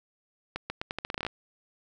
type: accelerating click train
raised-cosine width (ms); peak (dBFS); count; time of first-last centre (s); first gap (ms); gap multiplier
0.3; -16; 13; 0.56-1.266; 140; 0.82
effects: none